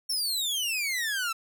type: exponential sweep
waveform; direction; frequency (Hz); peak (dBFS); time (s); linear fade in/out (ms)
sawtooth; down; 5500 to 1309; -24; 0.09-1.33; 10
effects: none